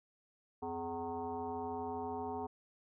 sine tone with frequency modulation, 587.3 Hz, D5, in tune, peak -37 dBFS, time 0.62-2.47 s, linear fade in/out 10 ms, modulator 166 Hz, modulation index 2.3, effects none

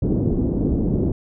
white low-pass noise, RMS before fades -20 dBFS, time 0.02-1.12 s, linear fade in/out 5 ms, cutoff 350 Hz, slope 24 dB/octave, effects none

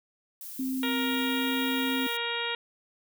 violet noise, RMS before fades -41 dBFS, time 0.41-2.17 s, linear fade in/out 2 ms
sine tone with pitch glide, 261.6 to 264 Hz, C4 to C4, 0 to +16 cents, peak -28 dBFS, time 0.59-2.07 s, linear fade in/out 5 ms, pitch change +16 cents, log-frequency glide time 1.19-1.48 s
harmonic tone, 470 Hz, A#4, 14 cents sharp, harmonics 1 / 2 / 3 / 4 / 5 / 6 / 7 / 8, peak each -37 / -37 / -37 / -37 / -37 / -37 / -37 / -37 dBFS, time 0.83-2.55 s, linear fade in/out 2 ms
effects none

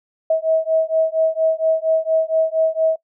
sine beating tone pair, 640 / 644.3 Hz, D#5 / E5, +49 / -40 cents, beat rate 4.3 Hz, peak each -18 dBFS, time 0.3-2.96 s, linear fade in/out 5 ms, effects noise-tail reverb RT60 0.1 s tail -20 dB re dry

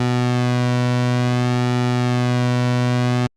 sawtooth tone with flanger, 123.47 Hz, B2, in tune, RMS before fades -18 dBFS, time 0-3.27 s, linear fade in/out 5 ms, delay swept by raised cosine 1.9 to 2.42 ms, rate 0.56 Hz, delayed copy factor -0.55, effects low-pass 6000 Hz 12 dB/octave + Opus 48 kbps

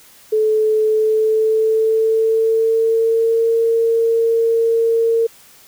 sine tone with pitch glide, 433.3 to 457.2 Hz, A4 to A#4, -27 to -34 cents, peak -12 dBFS, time 0.32-5.27 s, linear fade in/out 10 ms, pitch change +93 cents, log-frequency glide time 0.86-3.52 s, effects white hiss -46 dBFS RMS until 5.67 s

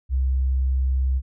sine tone, 65.41 Hz, C2, in tune, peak -18 dBFS, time 0.09-1.22 s, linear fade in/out 50 ms, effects none

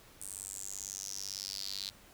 sawtooth tone with high-pass filter sweep, 98 Hz, G2, in tune, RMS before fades -42 dBFS, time 0.21-1.9 s, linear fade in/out 5 ms, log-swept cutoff 8900 to 4100 Hz, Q 5.7, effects pink hiss -58 dBFS RMS until 2.13 s

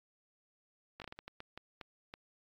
slowing click train, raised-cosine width 0.3 ms, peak -29 dBFS, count 11, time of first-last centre 1-2.139 s, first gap 18 ms, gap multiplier 1.38, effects AAC 32 kbps

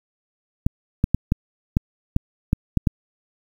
clicks, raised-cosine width 5 ms, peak -4 dBFS, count 9, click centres 0.665 / 1.041 / 1.146 / 1.321 / 1.769 / 2.164 / 2.531 / 2.773 / 2.872 s, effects 7-bit

